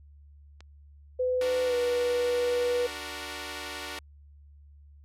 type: click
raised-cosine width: 0.2 ms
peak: -31 dBFS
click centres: 0.606 s
type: tone with pitch glide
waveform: sine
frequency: 505 to 487.8 Hz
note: B4 to B4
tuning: +39 to -21 cents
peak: -24 dBFS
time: 1.19-2.87 s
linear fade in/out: 10 ms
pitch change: -60 cents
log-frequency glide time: 1.65-1.75 s
type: chord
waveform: 5% pulse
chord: D augmented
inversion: none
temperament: equal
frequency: 293.7 / 370 / 466.2 Hz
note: D4 / F#4 / A#4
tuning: 0 / 0 / 0 cents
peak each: -29 dBFS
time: 1.41-3.99 s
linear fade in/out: 2 ms
effects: added 72 Hz sine -50 dBFS peak until 5.04 s + low-pass 12000 Hz 12 dB/octave